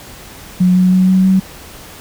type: tone with pitch steps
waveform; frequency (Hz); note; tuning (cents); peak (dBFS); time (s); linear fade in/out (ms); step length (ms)
sine; 181.7 / 183.6 / 185.52 / 187.46 / 189.42; F#3 / F#3 / F#3 / F#3 / F#3; -31 / -13 / +5 / +23 / +41; -7; 0.6-1.4; 10; 160
effects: pink hiss -35 dBFS RMS until 2 s